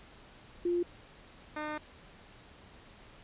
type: tone pair in turn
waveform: sine / 10% pulse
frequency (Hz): 349.2 / 303.3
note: F4 / D#4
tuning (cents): 0 / -44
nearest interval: major second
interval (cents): 244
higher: first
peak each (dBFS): -27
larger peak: neither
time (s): 0.65-0.83 / 1.56-1.78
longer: second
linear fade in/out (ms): 5
effects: pink hiss -55 dBFS RMS until 3.23 s + resampled to 8000 Hz